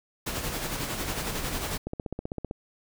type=noise with tremolo; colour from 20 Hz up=pink; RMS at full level=-30 dBFS; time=0.26-1.78 s; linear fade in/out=10 ms; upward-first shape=sine; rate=11 Hz; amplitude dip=45%
type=click train; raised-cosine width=2 ms; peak=-19 dBFS; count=11; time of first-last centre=1.87-2.511 s; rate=15.6 Hz
effects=none

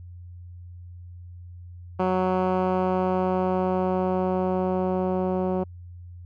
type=tone with low-pass filter sweep; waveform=10% pulse; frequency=185 Hz; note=F#3; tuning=in tune; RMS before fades=-24 dBFS; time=1.99-5.64 s; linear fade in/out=10 ms; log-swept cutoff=1300 to 570 Hz; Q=0.71; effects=added 88 Hz sine -39 dBFS peak until 6.25 s

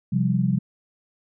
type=chord; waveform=sine; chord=C suspended fourth; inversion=none; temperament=equal; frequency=130.81 / 174.61 / 196 Hz; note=C3 / F3 / G3; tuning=0 / 0 / 0 cents; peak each=-23 dBFS; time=0.12-0.59 s; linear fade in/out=10 ms; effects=none

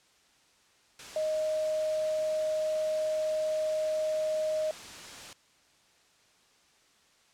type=tone in noise; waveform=sine; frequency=622.3 Hz; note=D#5; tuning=in tune; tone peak=-27 dBFS; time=1.16-4.71 s; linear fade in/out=2 ms; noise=white; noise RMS=-44 dBFS; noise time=0.99-5.33 s; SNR=+14 dB; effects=white hiss -64 dBFS RMS until 7.33 s + low-pass 7000 Hz 12 dB/octave

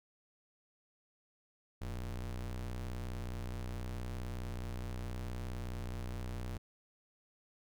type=ring-modulated tone; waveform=square; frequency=61.9 Hz; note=B1; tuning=5 cents sharp; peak=-36 dBFS; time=1.81-6.58 s; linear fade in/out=10 ms; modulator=29.6 Hz; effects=none

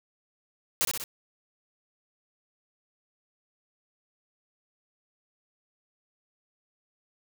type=noise with echo; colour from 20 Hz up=white; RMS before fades=-25 dBFS; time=0.81-0.85 s; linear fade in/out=0 ms; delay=63 ms; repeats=3; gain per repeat=-4 dB; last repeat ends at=1.039 s; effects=none

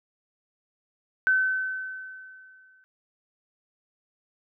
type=tone with exponential decay; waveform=sine; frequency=1525 Hz; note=G6; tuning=48 cents flat; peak=-17 dBFS; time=1.27-2.84 s; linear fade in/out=0 ms; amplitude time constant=340 ms; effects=none

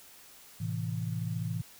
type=chord; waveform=sine; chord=A minor; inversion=none; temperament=equal; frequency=110 / 130.81 / 164.81 Hz; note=A2 / C3 / E3; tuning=0 / 0 / 0 cents; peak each=-34 / -38 / -35 dBFS; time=0.6-1.62 s; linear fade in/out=10 ms; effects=white hiss -54 dBFS RMS until 1.79 s

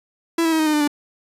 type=tone with pitch steps; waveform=45% pulse; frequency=332.8 / 325.8 / 318.9 / 312.1 / 305.5 / 299.1 / 292.7 Hz; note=E4 / E4 / D#4 / D#4 / D#4 / D4 / D4; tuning=+17 / -20 / +43 / +5 / -32 / +32 / -6 cents; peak=-16 dBFS; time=0.38-0.877 s; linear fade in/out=5 ms; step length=71 ms; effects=resampled to 32000 Hz

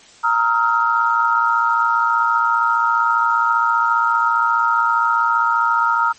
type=tone cluster; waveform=sine; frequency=930 / 1272 / 1387 Hz; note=A#5 / D#6 / F6; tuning=-4 / +38 / -12 cents; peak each=-18 dBFS; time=0.23-6.13 s; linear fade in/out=20 ms; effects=white hiss -46 dBFS RMS until 6.18 s + MP3 32 kbps

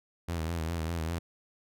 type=tone with vibrato; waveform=sawtooth; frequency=82.41 Hz; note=E2; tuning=in tune; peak=-27 dBFS; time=0.28-1.19 s; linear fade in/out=10 ms; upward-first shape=sine; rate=5 Hz; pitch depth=72 cents each way; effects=none

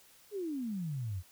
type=exponential sweep; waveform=sine; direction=down; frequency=431.2 to 85 Hz; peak=-34 dBFS; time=0.31-1.23 s; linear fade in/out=50 ms; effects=white hiss -61 dBFS RMS until 1.31 s

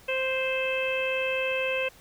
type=harmonic tone; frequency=523 Hz; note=C5; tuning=1 cent flat; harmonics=1 / 2 / 3 / 4 / 5 / 6; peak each=-28 / -39 / -37 / -38 / -29 / -39 dBFS; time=0.08-1.89 s; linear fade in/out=10 ms; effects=pink hiss -54 dBFS RMS until 2 s

